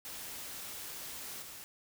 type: noise with level steps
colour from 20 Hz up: white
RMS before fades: -44 / -48 dBFS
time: 0.05-1.64 s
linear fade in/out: 0 ms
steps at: 1.42 s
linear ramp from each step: 5 ms
effects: none